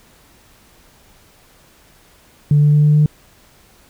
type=tone with pitch steps; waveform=sine; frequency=146.83 / 147.77 / 148.71 / 149.66 / 150.61 Hz; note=D3 / D3 / D3 / D3 / D3; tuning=0 / +11 / +22 / +33 / +44 cents; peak=-7 dBFS; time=2.51-3.06 s; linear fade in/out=2 ms; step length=110 ms; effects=tanh soft clip ceiling -5 dBFS + pink hiss -50 dBFS RMS until 3.89 s